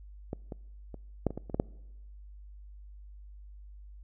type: clicks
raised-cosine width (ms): 2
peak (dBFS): -21 / -25 / -29 / -13 / -25 / -23 / -28 / -18 / -11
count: 9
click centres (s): 0.331 / 0.522 / 0.943 / 1.267 / 1.306 / 1.376 / 1.498 / 1.545 / 1.599
effects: noise-tail reverb RT60 1.0 s tail -25 dB re dry + added 50 Hz sine -46 dBFS peak until 4.03 s